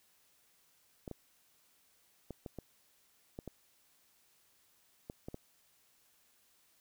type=clicks; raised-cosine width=2 ms; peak=-29 dBFS; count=10; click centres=1.078 / 1.113 / 2.307 / 2.462 / 2.587 / 3.389 / 3.477 / 5.099 / 5.285 / 5.344 s; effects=white hiss -70 dBFS RMS until 6.8 s